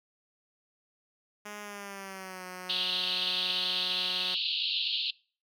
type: tone with pitch glide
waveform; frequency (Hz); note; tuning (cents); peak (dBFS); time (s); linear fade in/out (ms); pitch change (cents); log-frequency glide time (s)
5% pulse; 207.7 to 182.91; G#3 to F#3; 0 to -20; -29; 1.45-4.35; 10; -220; 1.61-2.45
type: band-pass noise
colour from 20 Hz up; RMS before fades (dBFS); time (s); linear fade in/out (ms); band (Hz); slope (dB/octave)
white; -31; 2.69-5.11; 10; 2700 to 4400; 96
effects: noise-tail reverb RT60 0.4 s tail -24 dB re dry